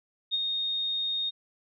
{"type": "tone with ADSR envelope", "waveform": "sine", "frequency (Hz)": 3700, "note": "A#7", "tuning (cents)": -14, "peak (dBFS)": -23, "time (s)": [0.31, 1.31], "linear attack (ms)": 32, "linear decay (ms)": 27, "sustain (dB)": -4, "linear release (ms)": 25, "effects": []}